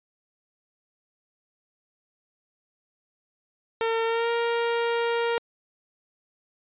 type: tone with pitch glide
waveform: sawtooth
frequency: 454 to 467.6 Hz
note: A#4 to A#4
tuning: -46 to +5 cents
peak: -19 dBFS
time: 3.81-5.38 s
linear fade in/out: 0 ms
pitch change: +51 cents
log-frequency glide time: 4.05-4.3 s
effects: resampled to 8000 Hz

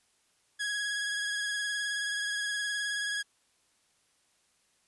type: tone with vibrato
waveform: sawtooth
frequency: 1661.2 Hz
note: G#6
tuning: in tune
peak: -27 dBFS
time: 0.59-3.23 s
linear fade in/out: 20 ms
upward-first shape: sine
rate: 19 Hz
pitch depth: 22 cents each way
effects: white hiss -70 dBFS RMS until 4.87 s + resampled to 24000 Hz

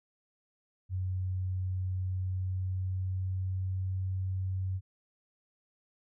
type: tone with pitch glide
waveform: sine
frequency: 92.8 to 94.04 Hz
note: F#2 to F#2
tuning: +6 to +29 cents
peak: -30 dBFS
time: 0.89-4.81 s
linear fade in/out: 50 ms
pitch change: +23 cents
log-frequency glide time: 2.02-4.05 s
effects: none

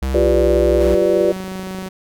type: tone with pitch glide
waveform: square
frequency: 66.1 to 63.41 Hz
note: C2 to B1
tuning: +18 to +46 cents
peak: -19 dBFS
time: 0.02-0.95 s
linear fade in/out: 5 ms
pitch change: -72 cents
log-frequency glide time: 0.17-0.42 s
type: chord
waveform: sine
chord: G dominant seventh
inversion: third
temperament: equal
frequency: 349.2 / 392 / 493.9 / 587.3 Hz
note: F4 / G4 / B4 / D5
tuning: 0 / 0 / 0 / 0 cents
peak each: -17 / -18 / -19 / -17 dBFS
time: 0.14-1.32 s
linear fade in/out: 5 ms
type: click train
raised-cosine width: 2 ms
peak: -21 dBFS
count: 29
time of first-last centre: 0.79-1.863 s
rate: 26.1 Hz
type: tone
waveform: sawtooth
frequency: 188 Hz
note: F#3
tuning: 28 cents sharp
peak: -22 dBFS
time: 0.8-1.89 s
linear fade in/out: 10 ms
effects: none

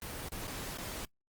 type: noise with dropouts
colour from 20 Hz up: pink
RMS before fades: -41 dBFS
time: 0.02-1.05 s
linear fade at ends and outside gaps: 0 ms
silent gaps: 0.286-0.32 / 0.471-0.478 / 0.772-0.785 s
effects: noise-tail reverb RT60 0.1 s tail -23 dB re dry + Opus 24 kbps

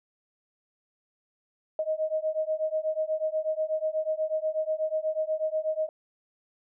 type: beating tone pair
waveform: sine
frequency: 622.3 / 630.5 Hz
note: D#5 / D#5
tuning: 0 / +23 cents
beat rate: 8.2 Hz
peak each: -29 / -29 dBFS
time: 1.79-5.89 s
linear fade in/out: 2 ms
effects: none

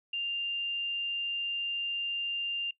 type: tone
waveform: sine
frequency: 2794 Hz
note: F7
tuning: in tune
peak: -30 dBFS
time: 0.13-2.71 s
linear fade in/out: 5 ms
effects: noise-tail reverb RT60 0.1 s tail -21 dB re dry

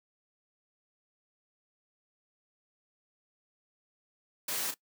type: noise with echo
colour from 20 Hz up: white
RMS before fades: -34 dBFS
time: 4.48-4.71 s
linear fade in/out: 5 ms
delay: 32 ms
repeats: 1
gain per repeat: -8 dB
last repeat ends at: 4.742 s
effects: noise-tail reverb RT60 0.1 s tail -21 dB re dry + high-pass 200 Hz 12 dB/octave

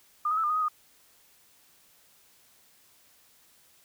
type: tone with pitch steps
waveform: sine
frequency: 1210 / 1264 / 1314 / 1204 / 1245 / 1260 / 1231 Hz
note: D#6 / D#6 / E6 / D6 / D#6 / D#6 / D#6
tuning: -49 / +27 / -6 / +43 / +1 / +21 / -19 cents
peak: -24 dBFS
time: 0.25-0.684 s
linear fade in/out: 5 ms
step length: 62 ms
effects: white hiss -61 dBFS RMS until 3.84 s

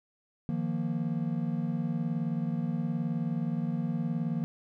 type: chord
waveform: triangle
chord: Eb suspended second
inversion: none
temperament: equal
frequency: 155.56 / 174.61 / 233.1 Hz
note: Eb3 / F3 / Bb3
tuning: 0 / 0 / 0 cents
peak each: -31 dBFS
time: 0.49-4.44 s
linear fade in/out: 0 ms
effects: none

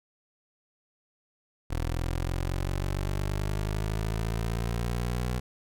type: linear sweep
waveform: 20% pulse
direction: up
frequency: 40.57 to 61.8 Hz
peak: -23 dBFS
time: 1.7-5.4 s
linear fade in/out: 10 ms
effects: none

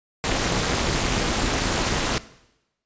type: noise with amplitude modulation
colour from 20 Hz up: pink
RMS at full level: -19 dBFS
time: 0.24-2.18 s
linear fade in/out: 0 ms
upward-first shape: sine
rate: 298 Hz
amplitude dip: 90%
effects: noise-tail reverb RT60 0.9 s tail -18 dB re dry + resampled to 16000 Hz

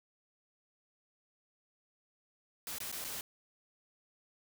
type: noise with dropouts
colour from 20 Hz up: white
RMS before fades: -41 dBFS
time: 2.67-3.21 s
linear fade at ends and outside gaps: 1 ms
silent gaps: 2.784-2.803 / 2.916-2.925 / 3.042-3.047 s
effects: none

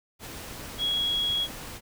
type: tone in noise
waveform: sine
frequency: 3322 Hz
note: G#7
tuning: in tune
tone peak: -24 dBFS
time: 0.78-1.48 s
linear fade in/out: 50 ms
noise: pink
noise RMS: -40 dBFS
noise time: 0.19-1.81 s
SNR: +13 dB
effects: none

